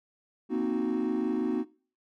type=chord; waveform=triangle; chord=C half-diminished seventh; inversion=third; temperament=equal with one note detuned; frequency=235.8 / 261.6 / 311.1 / 370 Hz; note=Bb3 / C4 / Eb4 / Gb4; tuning=+20 / 0 / 0 / 0 cents; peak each=-29 dBFS; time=0.49-1.65 s; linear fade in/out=50 ms; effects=noise-tail reverb RT60 0.4 s tail -21 dB re dry + tanh soft clip ceiling -19 dBFS